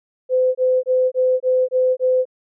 sine tone bursts, 511 Hz, C5, 41 cents flat, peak -13 dBFS, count 7, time 0.29-2.254 s, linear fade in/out 50 ms, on 260 ms, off 24 ms, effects none

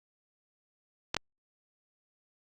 clicks, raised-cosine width 0.2 ms, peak -11 dBFS, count 2, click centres 1.145 / 1.167 s, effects Opus 48 kbps

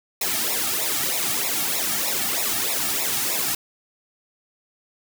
white noise with flanger, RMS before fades -24 dBFS, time 0.21-3.55 s, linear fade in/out 5 ms, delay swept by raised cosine 0.64 to 2.04 ms, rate 3.2 Hz, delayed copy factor -1, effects none

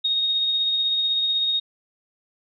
sine tone with tremolo, 3729 Hz, A#7, in tune, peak -18 dBFS, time 0.04-1.6 s, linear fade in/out 10 ms, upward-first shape triangle, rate 16 Hz, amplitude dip 30%, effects none

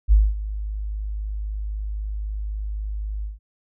sine tone with ADSR envelope, 51.91 Hz, G#1, in tune, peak -9 dBFS, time 0.08-3.39 s, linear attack 40 ms, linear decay 220 ms, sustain -16 dB, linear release 150 ms, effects none

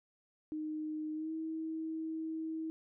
sine tone with pitch glide, 308.7 to 320 Hz, D#4 to D#4, -14 to +49 cents, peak -36 dBFS, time 0.52-2.7 s, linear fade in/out 0 ms, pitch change +63 cents, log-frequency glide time 1.14-1.32 s, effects none

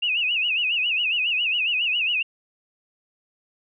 sine tone with vibrato, 2702 Hz, E7, 42 cents sharp, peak -20 dBFS, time 0.02-2.23 s, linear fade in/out 10 ms, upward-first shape sine, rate 7.3 Hz, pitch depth 150 cents each way, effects none

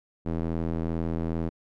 square tone with band-pass filter, 41.2 Hz, E1, in tune, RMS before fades -29 dBFS, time 0.25-1.5 s, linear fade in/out 20 ms, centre 270 Hz, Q 0.82, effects none

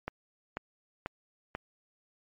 click train, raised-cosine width 0.5 ms, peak -19 dBFS, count 4, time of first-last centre 0.08-1.551 s, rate 2.04 Hz, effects MP3 48 kbps

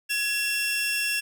sawtooth tone pair together, 1681 / 2712 Hz, G#6 / E7, +20 / +49 cents, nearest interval minor sixth, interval 829 cents, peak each -27 / -22 dBFS, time 0.09-1.21 s, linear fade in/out 20 ms, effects none

